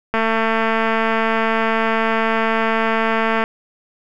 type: click train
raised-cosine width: 0.5 ms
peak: -4 dBFS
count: 740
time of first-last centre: 0.14-3.439 s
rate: 224 Hz
effects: none